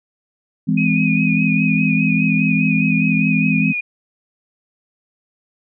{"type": "chord", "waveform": "sine", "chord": "E augmented", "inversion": "none", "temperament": "just", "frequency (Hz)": [164.81, 206, 257.5], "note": ["E3", "G#3", "B#3"], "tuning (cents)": [0, -14, -28], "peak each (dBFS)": [-18, -18, -19], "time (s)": [0.67, 3.73], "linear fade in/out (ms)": 20}
{"type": "tone with vibrato", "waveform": "sine", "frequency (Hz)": 2489, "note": "D#7", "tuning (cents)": 0, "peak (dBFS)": -19, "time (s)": [0.77, 3.81], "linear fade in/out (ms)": 10, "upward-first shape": "sine", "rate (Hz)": 4.9, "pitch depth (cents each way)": 40}
{"effects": []}